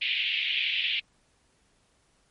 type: band-pass noise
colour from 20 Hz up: pink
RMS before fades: -28 dBFS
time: 0.01-1 s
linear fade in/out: 10 ms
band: 2300 to 3400 Hz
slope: 48 dB/octave
effects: pink hiss -67 dBFS RMS until 2.3 s + MP3 48 kbps